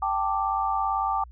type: chord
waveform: sine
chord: G suspended second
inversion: none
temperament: just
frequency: 784 / 882 / 1176 Hz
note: G5 / A5 / D6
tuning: 0 / +4 / +2 cents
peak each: -27 / -28 / -27 dBFS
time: 0.02-1.24 s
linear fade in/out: 5 ms
effects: added 60 Hz sine -43 dBFS peak until 1.31 s